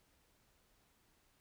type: silence
effects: pink hiss -73 dBFS RMS until 1.4 s